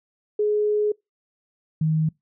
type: tone pair in turn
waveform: sine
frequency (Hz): 420 / 157.32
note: G#4 / D#3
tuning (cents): +19 / +19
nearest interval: octave + perfect fourth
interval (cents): 1700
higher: first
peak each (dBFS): -18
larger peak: neither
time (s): 0.39-0.92 / 1.81-2.09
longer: first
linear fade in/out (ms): 5
effects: noise-tail reverb RT60 0.2 s tail -26 dB re dry